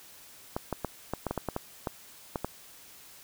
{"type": "clicks", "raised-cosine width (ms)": 1, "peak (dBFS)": -16, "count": 12, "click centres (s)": [0.565, 0.727, 0.847, 1.136, 1.267, 1.31, 1.377, 1.487, 1.564, 1.872, 2.358, 2.446], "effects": ["white hiss -52 dBFS RMS until 3.23 s"]}